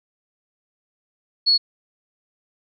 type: tone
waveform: sine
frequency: 4366 Hz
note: C#8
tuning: 27 cents flat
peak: -13 dBFS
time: 1.46-1.58 s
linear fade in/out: 20 ms
effects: none